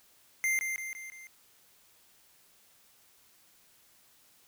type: tone with echo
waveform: square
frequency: 2093 Hz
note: C7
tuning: in tune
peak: -27 dBFS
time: 0.44-0.59 s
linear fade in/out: 0 ms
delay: 170 ms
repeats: 4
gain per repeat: -5 dB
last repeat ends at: 1.27 s
effects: white hiss -63 dBFS RMS until 4.47 s